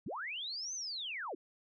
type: linear two-way sweep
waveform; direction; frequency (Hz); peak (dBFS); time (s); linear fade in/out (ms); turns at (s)
sine; up then down; 103.83 to 6330 to 271.7; -38; 0.06-1.35; 5; 0.74
effects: none